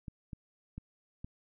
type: clicks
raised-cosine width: 5 ms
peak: -29 dBFS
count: 4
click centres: 0.082 / 0.332 / 0.78 / 1.245 s
effects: none